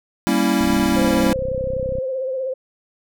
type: chord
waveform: square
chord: G diminished seventh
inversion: none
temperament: equal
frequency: 196 / 233.1 / 277.2 / 329.6 Hz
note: G3 / Bb3 / Db4 / Fb4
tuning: 0 / 0 / 0 / 0 cents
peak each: -22 dBFS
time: 0.27-1.33 s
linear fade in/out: 0 ms
type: click train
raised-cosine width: 5 ms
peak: -17 dBFS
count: 45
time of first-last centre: 0.61-1.985 s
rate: 32 Hz
type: tone with vibrato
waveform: sine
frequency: 523.3 Hz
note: C5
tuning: in tune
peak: -21 dBFS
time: 0.96-2.54 s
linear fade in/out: 10 ms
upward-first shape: triangle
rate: 16 Hz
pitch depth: 56 cents each way
effects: none